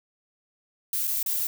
violet noise with dropouts, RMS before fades -27 dBFS, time 0.93-1.47 s, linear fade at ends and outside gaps 2 ms, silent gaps 1.072-1.076 / 1.229-1.261 s, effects none

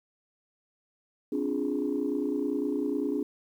sine chord, D half-diminished seventh, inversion third, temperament equal with one note detuned, 261.6 / 291.5 / 349.2 / 415.3 Hz, C4 / D4 / F4 / Ab4, 0 / -13 / 0 / 0 cents, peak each -32 / -29 / -35 / -32 dBFS, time 1.32-3.23 s, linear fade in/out 5 ms, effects tanh soft clip ceiling -19 dBFS + 10-bit

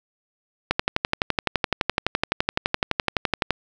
click train, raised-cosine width 0.3 ms, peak -3 dBFS, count 34, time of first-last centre 0.71-3.507 s, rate 11.8 Hz, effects none

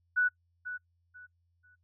sine tone with echo, 1480 Hz, F#6, in tune, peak -23 dBFS, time 0.16-0.29 s, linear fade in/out 20 ms, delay 490 ms, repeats 3, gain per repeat -12 dB, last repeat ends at 1.76 s, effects noise-tail reverb RT60 0.1 s tail -25 dB re dry + added 86 Hz sine -70 dBFS peak until 1.83 s

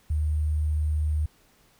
sine tone with sample-and-hold, 76.3 Hz, D#2, 33 cents flat, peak -22 dBFS, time 0.1-1.26 s, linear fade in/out 5 ms, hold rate 8820 Hz, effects pink hiss -61 dBFS RMS until 1.79 s

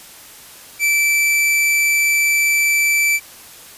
45% pulse tone, 2325 Hz, D7, 18 cents flat, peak -13 dBFS, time 0.79-3.2 s, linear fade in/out 50 ms, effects white hiss -40 dBFS RMS until 3.77 s + resampled to 32000 Hz

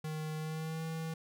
square tone with pitch glide, 155.56 to 161.51 Hz, D#3 to E3, 0 to -35 cents, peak -37 dBFS, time 0.04-1.14 s, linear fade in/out 5 ms, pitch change +65 cents, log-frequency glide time 0.37-0.83 s, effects none

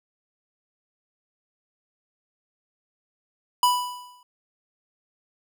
square tone with exponential decay, 987.8 Hz, B5, in tune, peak -15 dBFS, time 3.63-4.23 s, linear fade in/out 2 ms, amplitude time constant 130 ms, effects none

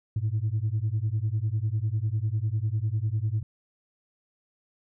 sine beating tone pair, 103.5 / 113.5 Hz, G#2 / A#2, -5 / -46 cents, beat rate 10 Hz, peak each -26 dBFS, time 0.16-3.43 s, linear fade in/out 5 ms, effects tanh soft clip ceiling -20 dBFS

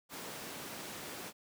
pink high-pass noise, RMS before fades -45 dBFS, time 0.09-1.33 s, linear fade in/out 50 ms, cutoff 190 Hz, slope 12 dB/octave, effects none

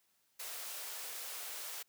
white high-pass noise, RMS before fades -44 dBFS, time 0.39-1.83 s, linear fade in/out 10 ms, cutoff 430 Hz, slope 24 dB/octave, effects white hiss -75 dBFS RMS until 1.88 s + high-pass 100 Hz 12 dB/octave

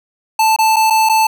square tone with dropouts, 880 Hz, A5, in tune, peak -10 dBFS, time 0.39-1.27 s, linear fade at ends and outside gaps 5 ms, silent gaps 0.563-0.587 / 0.761-0.765 / 0.901-0.905 / 1.09-1.095 s, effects none

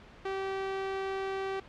sawtooth tone, 386.6 Hz, G4, 24 cents flat, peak -28 dBFS, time 0.25-1.6 s, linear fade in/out 5 ms, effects pink hiss -53 dBFS RMS until 1.68 s + low-pass 3000 Hz 12 dB/octave

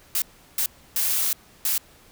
blue noise bursts at uneven times, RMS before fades -23 dBFS, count 4, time 0.15-0.22 / 0.58-0.66 / 0.96-1.33 / 1.65-1.78 s, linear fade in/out 2 ms, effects pink hiss -53 dBFS RMS until 2.11 s

